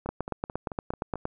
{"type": "two click trains", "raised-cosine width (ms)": 1, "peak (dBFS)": [-15, -21], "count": [11, 6], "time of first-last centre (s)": [[0.09, 1.254], [0.06, 1.156]], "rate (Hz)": [8.59, 4.56], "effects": []}